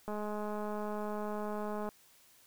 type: click train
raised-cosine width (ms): 1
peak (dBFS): -26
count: 381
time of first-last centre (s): 0.08-1.89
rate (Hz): 210
effects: white hiss -63 dBFS RMS until 2.46 s